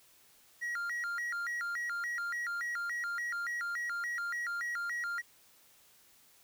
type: tone with vibrato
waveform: triangle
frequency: 1633 Hz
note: G#6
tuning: 30 cents flat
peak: -32 dBFS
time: 0.61-5.22 s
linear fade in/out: 20 ms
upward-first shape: square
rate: 3.5 Hz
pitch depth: 270 cents each way
effects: white hiss -63 dBFS RMS until 6.43 s